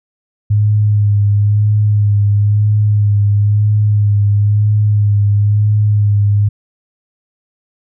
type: tone with vibrato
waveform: sine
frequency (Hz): 103.83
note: G#2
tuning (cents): 0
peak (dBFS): -8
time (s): 0.5-6.49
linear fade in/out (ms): 10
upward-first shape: sine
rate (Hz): 1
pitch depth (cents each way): 27
effects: none